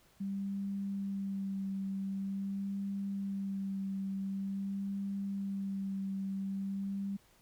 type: tone with vibrato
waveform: sine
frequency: 196 Hz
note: G3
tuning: in tune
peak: -34 dBFS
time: 0.2-7.17 s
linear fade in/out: 10 ms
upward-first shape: sine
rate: 0.46 Hz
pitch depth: 17 cents each way
effects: pink hiss -66 dBFS RMS until 7.41 s